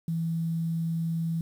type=tone with quantisation; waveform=sine; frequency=164.81 Hz; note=E3; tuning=in tune; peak=-26 dBFS; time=0.08-1.41 s; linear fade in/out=2 ms; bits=9; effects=none